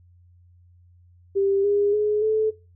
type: tone with pitch steps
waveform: sine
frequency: 394 / 407.2 / 420.8 / 434.9 Hz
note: G4 / G#4 / G#4 / A4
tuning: +9 / -34 / +23 / -20 cents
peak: -18 dBFS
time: 1.35-2.51 s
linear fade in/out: 20 ms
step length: 290 ms
effects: noise-tail reverb RT60 0.3 s tail -20 dB re dry + added 88 Hz sine -51 dBFS peak until 2.75 s